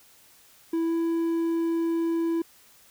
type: tone with pitch glide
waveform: triangle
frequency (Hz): 329.6 to 332.1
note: E4 to E4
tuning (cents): 0 to +13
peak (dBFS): -21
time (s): 0.73-2.42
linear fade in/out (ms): 5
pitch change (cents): +13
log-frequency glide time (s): 0.85-0.94
effects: white hiss -56 dBFS RMS until 2.9 s